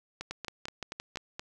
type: two click trains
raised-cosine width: 0.2 ms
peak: -20 / -19 dBFS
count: 6 / 6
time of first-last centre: 0.21-1.395 / 0.31-1.172 s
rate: 4.22 / 5.8 Hz
effects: none